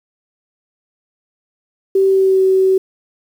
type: tone with pitch glide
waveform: sine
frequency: 386.4 to 379.5 Hz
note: G4 to F#4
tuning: -25 to +44 cents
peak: -9 dBFS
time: 1.95-2.78 s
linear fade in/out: 5 ms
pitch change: -31 cents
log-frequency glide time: 2.06-2.42 s
effects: 7-bit